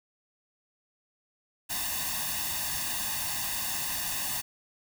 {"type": "noise with comb filter", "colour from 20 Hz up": "white", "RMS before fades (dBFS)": -32, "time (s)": [1.69, 4.42], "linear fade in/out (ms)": 20, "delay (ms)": 1.1, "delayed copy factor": 0.9, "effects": []}